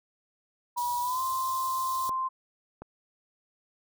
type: tone with pitch glide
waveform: sine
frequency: 969 to 1044.6 Hz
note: B5 to C6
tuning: -33 to -3 cents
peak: -27 dBFS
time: 0.76-2.29 s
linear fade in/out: 20 ms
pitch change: +130 cents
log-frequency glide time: 1.01-1.22 s
type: band-stop noise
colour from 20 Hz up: white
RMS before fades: -40 dBFS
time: 0.77-2.1 s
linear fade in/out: 10 ms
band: 130 to 3400 Hz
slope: 48 dB/octave
type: clicks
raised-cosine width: 1 ms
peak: -27 dBFS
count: 2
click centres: 2.093 / 2.82 s
effects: none